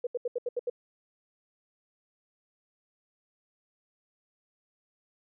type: tone bursts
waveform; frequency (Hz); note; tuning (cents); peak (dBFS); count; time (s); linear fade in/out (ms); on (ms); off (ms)
sine; 486.4; B4; -26; -27; 7; 0.04-0.699; 5; 29; 76
effects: none